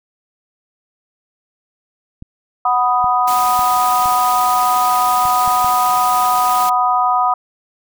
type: clicks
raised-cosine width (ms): 5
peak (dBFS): -20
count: 7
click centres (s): 2.224 / 3.043 / 3.592 / 4.058 / 5.254 / 5.477 / 5.645
type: chord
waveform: sine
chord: B major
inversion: second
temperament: equal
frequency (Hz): 740 / 987.8 / 1244.5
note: F#5 / B5 / D#6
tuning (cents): 0 / 0 / 0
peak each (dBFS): -16 / -17 / -16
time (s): 2.65-7.34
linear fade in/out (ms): 5
type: noise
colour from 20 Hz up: white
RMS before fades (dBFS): -26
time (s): 3.27-6.7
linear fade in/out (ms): 10
effects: none